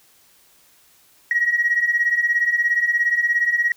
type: beating tone pair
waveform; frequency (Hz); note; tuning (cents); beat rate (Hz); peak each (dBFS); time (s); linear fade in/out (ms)
sine; 1889 / 1906; A#6 / A#6; +22 / +38; 17; -21 / -17; 1.31-3.72; 2
effects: tanh soft clip ceiling -9 dBFS + white hiss -55 dBFS RMS until 3.76 s